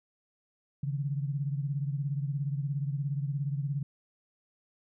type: beating tone pair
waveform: sine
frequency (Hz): 138.8 / 155.8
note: C#3 / D#3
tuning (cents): +3 / +3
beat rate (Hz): 17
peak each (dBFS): -30 / -36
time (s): 0.83-3.83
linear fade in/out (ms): 5
effects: none